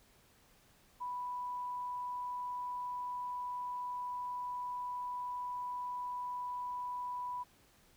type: tone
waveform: sine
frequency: 987.8 Hz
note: B5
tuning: in tune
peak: -37 dBFS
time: 1-7.44 s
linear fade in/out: 20 ms
effects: pink hiss -66 dBFS RMS until 7.96 s